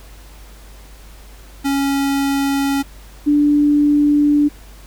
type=tone pair in turn; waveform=square / sine; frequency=277.2 / 292.8 Hz; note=C#4 / D4; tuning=0 / -5 cents; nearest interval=minor second; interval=95 cents; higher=second; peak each=-16 / -10 dBFS; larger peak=second; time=1.64-2.83 / 3.26-4.49 s; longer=second; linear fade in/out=20 ms; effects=added 50 Hz sine -38 dBFS peak until 4.86 s + pink hiss -45 dBFS RMS until 4.86 s